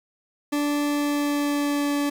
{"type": "tone with pitch glide", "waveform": "40% pulse", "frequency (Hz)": [291.5, 287.8], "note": ["D4", "D4"], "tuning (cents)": [-13, -35], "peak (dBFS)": -21, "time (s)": [0.52, 2.1], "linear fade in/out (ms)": 10, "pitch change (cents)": -22, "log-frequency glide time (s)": [0.85, 1.95], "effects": ["8-bit"]}